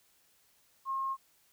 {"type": "tone", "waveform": "sine", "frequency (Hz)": 1074, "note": "C6", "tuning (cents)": 45, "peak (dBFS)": -31, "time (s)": [0.85, 1.17], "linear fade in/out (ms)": 50, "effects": ["white hiss -68 dBFS RMS until 1.52 s"]}